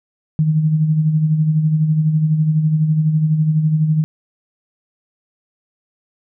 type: tone with tremolo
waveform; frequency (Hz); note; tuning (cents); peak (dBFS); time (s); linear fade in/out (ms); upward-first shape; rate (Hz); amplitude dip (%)
sine; 155.56; D#3; 0; -10; 0.39-4.04; 0; sine; 12; 50
effects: none